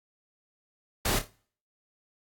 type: noise with echo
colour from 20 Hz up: pink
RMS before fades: -27 dBFS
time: 1.05-1.19 s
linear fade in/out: 5 ms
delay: 28 ms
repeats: 4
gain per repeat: -9 dB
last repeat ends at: 1.302 s
effects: noise-tail reverb RT60 0.5 s tail -23 dB re dry + AAC 64 kbps